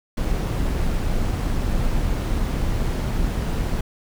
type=noise with amplitude modulation; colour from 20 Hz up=brown; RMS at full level=-20 dBFS; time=0.17-3.81 s; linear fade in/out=5 ms; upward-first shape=sine; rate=203 Hz; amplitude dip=40%; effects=none